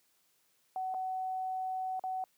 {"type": "tone with dropouts", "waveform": "sine", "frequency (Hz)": 750, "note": "F#5", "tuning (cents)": 23, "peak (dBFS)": -33, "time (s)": [0.76, 2.24], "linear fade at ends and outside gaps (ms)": 1, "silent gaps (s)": [[0.941, 0.945], [1.995, 2.038]], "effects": ["white hiss -72 dBFS RMS until 2.37 s", "high-pass 100 Hz 12 dB/octave"]}